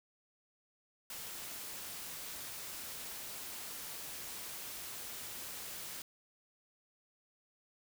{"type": "noise", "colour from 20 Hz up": "white", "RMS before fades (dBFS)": -45, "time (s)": [1.1, 6.02], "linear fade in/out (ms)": 2, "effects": []}